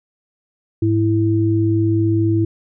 sine tone pair together, 105.27 / 329.6 Hz, G#2 / E4, +24 / 0 cents, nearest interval octave + minor sixth, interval 1976 cents, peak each -16 dBFS, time 0.82-2.45 s, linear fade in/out 5 ms, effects none

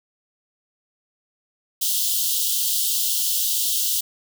white high-pass noise, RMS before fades -22 dBFS, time 1.81-4.01 s, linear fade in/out 10 ms, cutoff 2900 Hz, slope 96 dB/octave, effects none

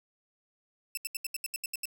10% pulse tone bursts, 2647 Hz, E7, 7 cents sharp, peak -23 dBFS, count 10, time 0.95-1.855 s, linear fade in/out 2 ms, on 23 ms, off 75 ms, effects none

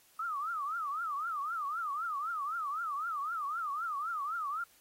sine tone with vibrato, 1244.5 Hz, D#6, in tune, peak -33 dBFS, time 0.19-4.64 s, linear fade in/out 5 ms, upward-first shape triangle, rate 3.9 Hz, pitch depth 230 cents each way, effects white hiss -64 dBFS RMS until 4.8 s + AAC 48 kbps

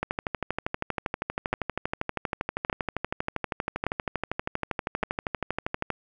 two click trains, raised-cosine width 0.5 ms, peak -12 / -10 dBFS, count 75 / 4, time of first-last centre 0.03-5.903 / 1.53-5.035 s, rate 12.6 / 0.856 Hz, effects none

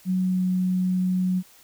sine tone with pitch glide, 185 to 183.83 Hz, F#3 to F#3, 0 to -11 cents, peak -20 dBFS, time 0.05-1.43 s, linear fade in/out 50 ms, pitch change -11 cents, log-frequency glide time 0.23-0.43 s, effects white hiss -53 dBFS RMS until 1.63 s

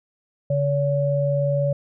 sine tone pair together, 142 / 568 Hz, C#3 / C#5, +42 / +42 cents, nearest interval 2 octaves, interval 2400 cents, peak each -21 dBFS, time 0.5-1.73 s, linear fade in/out 5 ms, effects none

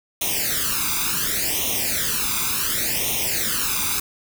white noise with flanger, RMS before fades -23 dBFS, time 0.21-4 s, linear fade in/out 5 ms, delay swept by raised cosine 0.32 to 0.83 ms, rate 0.69 Hz, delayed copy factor +0.85, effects none

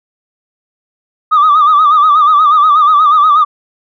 sine tone with vibrato, 1210 Hz, D#6, 49 cents flat, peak -3 dBFS, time 1.31-3.45 s, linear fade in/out 20 ms, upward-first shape sine, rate 8.3 Hz, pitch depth 89 cents each way, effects tanh soft clip ceiling -2 dBFS

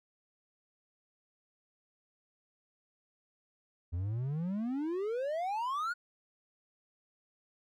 triangle exponential sweep, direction up, 82.41 to 1480 Hz, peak -30 dBFS, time 3.92-5.94 s, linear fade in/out 20 ms, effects none

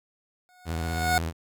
25% pulse tone with exponential growth, 729 Hz, F#5, 26 cents flat, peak -15 dBFS, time 0.49-1.18 s, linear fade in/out 0 ms, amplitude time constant 150 ms
sawtooth tone with vibrato, 82.41 Hz, E2, in tune, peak -24 dBFS, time 0.65-1.33 s, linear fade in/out 50 ms, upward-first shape triangle, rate 16 Hz, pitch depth 99 cents each way
effects none

